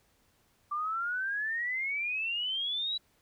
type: exponential sweep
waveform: sine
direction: up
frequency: 1170 to 3951 Hz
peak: -30 dBFS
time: 0.71-2.98 s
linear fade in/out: 10 ms
effects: pink hiss -69 dBFS RMS until 3.21 s